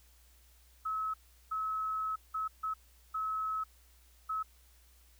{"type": "tone bursts at uneven times", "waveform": "sine", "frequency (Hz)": 1290, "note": "E6", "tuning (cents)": -38, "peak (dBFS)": -32, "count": 6, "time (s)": [[0.85, 1.14], [1.51, 2.16], [2.34, 2.48], [2.63, 2.74], [3.14, 3.64], [4.29, 4.43]], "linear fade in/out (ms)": 10, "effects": ["added 60 Hz sine -61 dBFS peak until 5.19 s", "white hiss -66 dBFS RMS until 5.19 s"]}